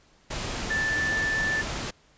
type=tone in noise; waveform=sine; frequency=1760 Hz; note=A6; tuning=in tune; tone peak=-24 dBFS; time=0.7-1.62 s; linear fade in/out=10 ms; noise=pink; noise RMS=-32 dBFS; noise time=0.3-1.91 s; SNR=+5 dB; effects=pink hiss -60 dBFS RMS until 2.17 s + resampled to 16000 Hz